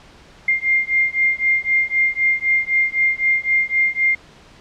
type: beating tone pair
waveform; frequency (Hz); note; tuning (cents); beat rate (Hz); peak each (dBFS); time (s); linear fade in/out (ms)
sine; 2108 / 2111.9; C7 / C7; +12 / +16; 3.9; -18; 0.48-4.15; 5
effects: pink hiss -46 dBFS RMS until 4.6 s + low-pass 5000 Hz 12 dB/octave